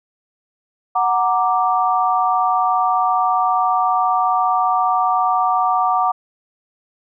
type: chord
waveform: sine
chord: Gb augmented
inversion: none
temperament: equal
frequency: 740 / 932.3 / 1174.7 Hz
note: Gb5 / Bb5 / D6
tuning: 0 / 0 / 0 cents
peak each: -17 / -21 / -18 dBFS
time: 0.95-6.12 s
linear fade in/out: 10 ms
effects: none